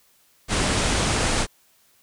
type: low-pass noise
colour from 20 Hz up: pink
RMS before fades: -22 dBFS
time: 0.48-1.47 s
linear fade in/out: 50 ms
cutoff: 9900 Hz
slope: 96 dB/octave
effects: white hiss -60 dBFS RMS until 2.02 s